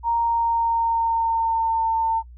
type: tone with pitch glide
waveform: sine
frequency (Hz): 931 to 901.9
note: A#5 to A5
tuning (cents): -2 to +43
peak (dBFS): -18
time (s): 0.03-2.23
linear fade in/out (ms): 50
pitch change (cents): -55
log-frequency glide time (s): 0.19-1.84
effects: noise-tail reverb RT60 0.1 s tail -24 dB re dry + added 60 Hz sine -40 dBFS peak until 2.37 s